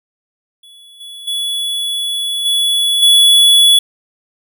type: tone with level steps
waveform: square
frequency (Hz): 3401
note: G#7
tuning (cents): +40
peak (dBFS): -39 / -30 / -17 / -12 / -6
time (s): 0.63-3.79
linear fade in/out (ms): 5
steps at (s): 1 / 1.27 / 2.45 / 3.02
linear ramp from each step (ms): 10
effects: none